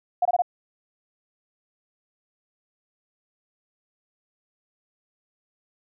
sine tone bursts, 714 Hz, F5, 38 cents sharp, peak -17 dBFS, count 4, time 0.22-0.421 s, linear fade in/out 5 ms, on 33 ms, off 23 ms, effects none

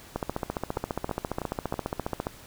two click trains, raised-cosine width 1 ms, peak -14 / -17 dBFS, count 32 / 4, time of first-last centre 0.16-2.269 / 0.77-1.741 s, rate 14.7 / 3.09 Hz, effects pink hiss -49 dBFS RMS until 2.46 s

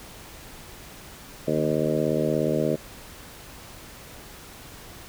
harmonic tone with a mistuned harmonic, 77 Hz, D#2, 17 cents flat, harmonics 2 / 3 / 4 / 5 / 6 / 7 / 8, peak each -29 / -29 / -29 / -29 / -29 / -29 / -29 dBFS, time 1.47-2.76 s, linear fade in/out 10 ms, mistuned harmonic 2, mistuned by -38 cents, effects pink hiss -44 dBFS RMS until 5.08 s

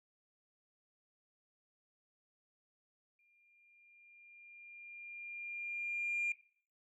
sine tone with exponential growth, 2400 Hz, D7, 37 cents sharp, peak -31 dBFS, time 3.19-6.32 s, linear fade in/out 2 ms, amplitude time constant 680 ms, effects noise-tail reverb RT60 0.5 s tail -17 dB re dry + tanh soft clip ceiling -29 dBFS

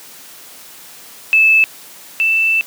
sine tone pair in turn, 2621 / 2655 Hz, E7 / E7, -11 / +12 cents, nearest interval unison, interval 23 cents, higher second, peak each -7 / -11 dBFS, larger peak first, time 1.33-1.64 / 2.2-2.61 s, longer second, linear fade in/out 0 ms, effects white hiss -38 dBFS RMS until 2.66 s + high-pass 150 Hz 12 dB/octave

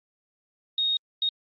sine tone bursts at uneven times, 3729 Hz, A#7, in tune, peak -22 dBFS, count 2, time 0.78-0.97 / 1.22-1.29 s, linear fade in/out 2 ms, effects Opus 32 kbps

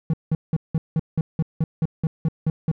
triangle tone bursts, 159.9 Hz, D#3, 48 cents sharp, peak -15 dBFS, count 13, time 0.1-2.715 s, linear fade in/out 2 ms, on 35 ms, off 180 ms, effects none

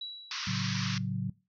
sine tone with exponential decay, 3912 Hz, B7, 17 cents flat, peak -35 dBFS, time 0.01-0.8 s, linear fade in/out 5 ms, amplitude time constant 170 ms
white band-pass noise, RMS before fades -37 dBFS, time 0.31-0.98 s, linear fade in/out 2 ms, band 970 to 5900 Hz, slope 96 dB/octave
sine chord, F# minor, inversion first, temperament just, 111 / 138.75 / 185 Hz, A2 / C#3 / F#3, +16 / +2 / 0 cents, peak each -35 / -35 / -33 dBFS, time 0.47-1.3 s, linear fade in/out 5 ms
effects noise-tail reverb RT60 0.3 s tail -22 dB re dry

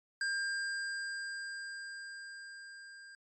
square tone with level ramp, 1600 Hz, G6, 35 cents sharp, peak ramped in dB -32 to -51 dBFS, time 0.21-3.15 s, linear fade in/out 2 ms, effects MP3 48 kbps

